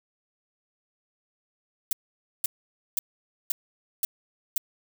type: noise bursts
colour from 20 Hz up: violet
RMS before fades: -25 dBFS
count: 6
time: 1.91-4.58 s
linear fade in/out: 2 ms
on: 20 ms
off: 510 ms
effects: none